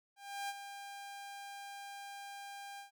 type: tone with ADSR envelope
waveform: sawtooth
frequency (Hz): 800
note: G5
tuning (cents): +35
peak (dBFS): -33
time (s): 0.16-2.91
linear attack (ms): 330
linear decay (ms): 38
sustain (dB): -9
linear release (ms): 120
effects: none